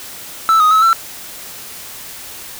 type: tone with pitch steps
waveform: triangle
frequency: 1319 / 1249 / 1291 / 1343 Hz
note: E6 / D#6 / E6 / E6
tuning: +1 / +6 / -37 / +32 cents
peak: -6 dBFS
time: 0.49-0.93 s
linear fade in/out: 0 ms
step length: 110 ms
effects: white hiss -32 dBFS RMS until 2.59 s